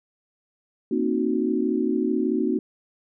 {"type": "chord", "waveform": "sine", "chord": "C half-diminished seventh", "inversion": "third", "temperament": "equal with one note detuned", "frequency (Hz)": [233.1, 266.4, 311.1, 370], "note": ["Bb3", "C4", "Eb4", "Gb4"], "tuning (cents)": [0, 31, 0, 0], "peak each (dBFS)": -26, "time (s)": [0.91, 2.59], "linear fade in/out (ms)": 5, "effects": []}